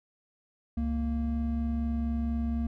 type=tone pair together; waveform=triangle; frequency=69 / 231.2 Hz; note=C#2 / A#3; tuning=-7 / -14 cents; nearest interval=octave + major sixth; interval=2093 cents; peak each=-28 dBFS; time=0.77-2.67 s; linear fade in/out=5 ms; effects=none